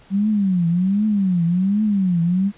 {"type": "tone with vibrato", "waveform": "sine", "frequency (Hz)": 190, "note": "F#3", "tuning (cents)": 46, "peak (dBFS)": -15, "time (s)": [0.1, 2.52], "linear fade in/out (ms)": 50, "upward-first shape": "triangle", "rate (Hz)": 1.3, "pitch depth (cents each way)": 240, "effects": ["pink hiss -50 dBFS RMS until 2.57 s", "resampled to 8000 Hz"]}